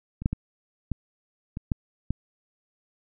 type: clicks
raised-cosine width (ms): 5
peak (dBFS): -22 / -9 / -15 / -15 / -20 / -12 / -13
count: 7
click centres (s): 0.22 / 0.259 / 0.33 / 0.917 / 1.571 / 1.718 / 2.106
effects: none